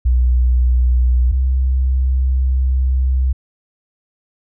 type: tone pair in turn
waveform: sine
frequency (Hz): 61.74 / 64.71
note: B1 / C2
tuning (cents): 0 / -19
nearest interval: minor second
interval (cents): 81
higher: second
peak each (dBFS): -10 / -12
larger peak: first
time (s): 0.05-1.32 / 1.32-3.33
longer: second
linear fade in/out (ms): 10
effects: none